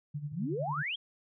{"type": "tone with tremolo", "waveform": "sine", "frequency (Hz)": 146.83, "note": "D3", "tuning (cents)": 0, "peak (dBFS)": -32, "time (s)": [0.14, 0.83], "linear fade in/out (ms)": 10, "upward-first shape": "sine", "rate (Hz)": 11, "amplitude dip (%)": 75}
{"type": "exponential sweep", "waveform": "sine", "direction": "up", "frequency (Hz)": [130.1, 3369], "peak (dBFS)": -32, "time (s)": [0.32, 0.96], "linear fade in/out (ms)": 10}
{"effects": []}